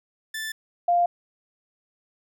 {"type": "tone pair in turn", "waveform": ["sawtooth", "sine"], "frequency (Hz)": [1760, 698.5], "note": ["A6", "F5"], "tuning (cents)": [0, 0], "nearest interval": "octave + major third", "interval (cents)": 1600, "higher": "first", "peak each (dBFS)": [-26, -17], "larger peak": "second", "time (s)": [[0.34, 0.52], [0.88, 1.06]], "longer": "neither", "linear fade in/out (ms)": 5, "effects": []}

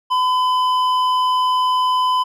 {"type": "tone with hard clipping", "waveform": "sine", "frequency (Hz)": 1010, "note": "B5", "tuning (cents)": 39, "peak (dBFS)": -16, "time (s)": [0.1, 2.24], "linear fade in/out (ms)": 20, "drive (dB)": 8, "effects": []}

